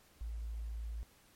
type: tone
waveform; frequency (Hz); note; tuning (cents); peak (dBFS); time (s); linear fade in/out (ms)
sine; 56; A1; +31; -38; 0.21-1.03; 0
effects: pink hiss -65 dBFS RMS until 1.35 s + MP3 64 kbps